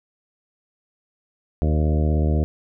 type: harmonic tone with a mistuned harmonic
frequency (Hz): 76.6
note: D#2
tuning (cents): -27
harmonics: 1 / 2 / 3 / 4 / 5 / 6 / 7 / 8 / 9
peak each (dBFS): -18 / -24 / -28 / -30 / -32 / -34 / -35 / -36 / -37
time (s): 1.62-2.44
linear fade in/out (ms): 0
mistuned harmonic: 7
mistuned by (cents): +15
effects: none